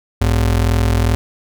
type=ring-modulated tone; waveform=square; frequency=80.7 Hz; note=E2; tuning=36 cents flat; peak=-10 dBFS; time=0.21-1.15 s; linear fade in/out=0 ms; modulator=21.2 Hz; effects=none